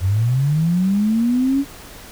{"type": "linear sweep", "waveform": "sine", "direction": "up", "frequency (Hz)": [87.31, 283.4], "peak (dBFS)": -14, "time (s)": [0, 1.65], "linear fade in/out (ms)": 50, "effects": ["pink hiss -39 dBFS RMS until 2.11 s"]}